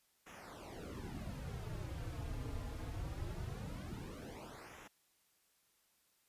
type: noise with flanger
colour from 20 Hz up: brown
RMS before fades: -45 dBFS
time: 0.26-4.88 s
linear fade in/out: 10 ms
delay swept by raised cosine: 0.22 to 5.42 ms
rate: 0.22 Hz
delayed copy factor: -1
effects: white hiss -75 dBFS RMS until 6.28 s + resampled to 32000 Hz